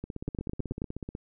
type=two click trains; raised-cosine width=3 ms; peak=-23 / -18 dBFS; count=19 / 6; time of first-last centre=0.04-1.151 / 0.28-0.819 s; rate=16.2 / 9.28 Hz; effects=none